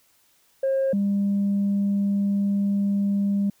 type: tone pair in turn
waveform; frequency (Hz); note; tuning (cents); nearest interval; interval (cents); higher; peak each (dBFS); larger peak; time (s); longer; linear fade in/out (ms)
sine; 537 / 200.2; C5 / G3; +45 / +37; octave + perfect fourth; 1708; first; -18; neither; 0.63-0.93 / 0.93-3.5; second; 5
effects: tanh soft clip ceiling -17 dBFS + white hiss -62 dBFS RMS until 3.6 s